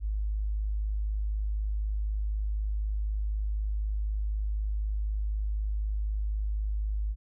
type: tone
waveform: sine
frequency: 52 Hz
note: G#1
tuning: 3 cents sharp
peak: -27 dBFS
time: 0-7.16 s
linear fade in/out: 50 ms
effects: none